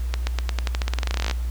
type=accelerating click train; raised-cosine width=0.2 ms; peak=-8 dBFS; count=23; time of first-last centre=0.14-1.312 s; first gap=130 ms; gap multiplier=0.9; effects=added 60 Hz sine -23 dBFS peak until 1.5 s + pink hiss -46 dBFS RMS until 1.5 s